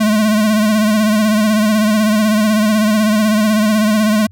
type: tone with vibrato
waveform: square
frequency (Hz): 214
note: A3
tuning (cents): -48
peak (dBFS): -11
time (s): 0-4.27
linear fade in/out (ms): 10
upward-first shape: sine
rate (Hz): 16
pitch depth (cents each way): 52
effects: added 94 Hz sine -38 dBFS peak until 4.31 s